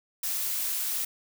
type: noise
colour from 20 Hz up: blue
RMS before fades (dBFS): -30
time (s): 0.23-1.05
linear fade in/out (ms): 5
effects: none